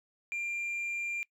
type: tone with tanh clipping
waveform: triangle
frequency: 2385 Hz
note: D7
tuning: 26 cents sharp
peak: -33 dBFS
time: 0.32-1.23 s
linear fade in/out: 0 ms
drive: 7 dB
effects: noise-tail reverb RT60 0.1 s tail -23 dB re dry